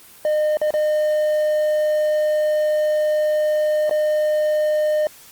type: tone with dropouts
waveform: triangle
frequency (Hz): 609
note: D#5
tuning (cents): -37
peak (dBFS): -14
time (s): 0.25-5.07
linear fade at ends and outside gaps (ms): 1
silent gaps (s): 0.571-0.615 / 0.706-0.739 / 3.895-3.91
effects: white hiss -45 dBFS RMS until 5.31 s + Opus 24 kbps